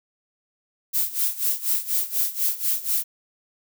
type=noise with tremolo; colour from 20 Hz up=violet; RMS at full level=-21 dBFS; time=0.93-3.04 s; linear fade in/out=20 ms; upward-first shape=sine; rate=4.1 Hz; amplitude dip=85%; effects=none